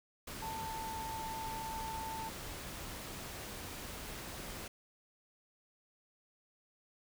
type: tone in noise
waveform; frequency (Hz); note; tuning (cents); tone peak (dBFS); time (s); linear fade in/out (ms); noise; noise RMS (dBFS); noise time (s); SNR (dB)
sine; 890; A5; +20; -40; 0.42-2.29; 5; pink; -45; 0.27-4.68; +2
effects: none